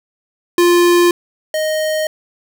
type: tone pair in turn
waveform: square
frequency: 349.2 / 622.2 Hz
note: F4 / D#5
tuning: 0 / 0 cents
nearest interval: minor seventh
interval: 1000 cents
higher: second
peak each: -9 / -16 dBFS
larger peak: first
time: 0.58-1.11 / 1.54-2.07 s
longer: neither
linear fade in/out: 2 ms
effects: none